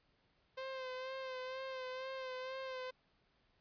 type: tone with vibrato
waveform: sawtooth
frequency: 520 Hz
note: C5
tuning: 11 cents flat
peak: -38 dBFS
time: 0.57-2.91 s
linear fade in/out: 10 ms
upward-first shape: sine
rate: 2.1 Hz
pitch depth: 34 cents each way
effects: pink hiss -75 dBFS RMS until 3.6 s + resampled to 11025 Hz